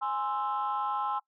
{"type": "chord", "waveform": "sine", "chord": "Ab augmented", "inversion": "none", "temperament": "equal", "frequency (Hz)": [830.6, 1046.5, 1318.5], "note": ["Ab5", "C6", "E6"], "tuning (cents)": [0, 0, 0], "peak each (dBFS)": [-31, -32, -33], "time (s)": [0.01, 1.2], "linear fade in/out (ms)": 20, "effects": ["noise-tail reverb RT60 0.1 s tail -21 dB re dry", "tanh soft clip ceiling -22 dBFS"]}